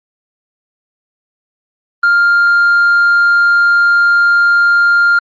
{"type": "tone with tanh clipping", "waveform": "sine", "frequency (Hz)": 1400, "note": "F6", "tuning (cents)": 4, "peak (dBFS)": -7, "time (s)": [2.03, 5.19], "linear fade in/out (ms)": 5, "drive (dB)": 1, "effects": ["Opus 32 kbps"]}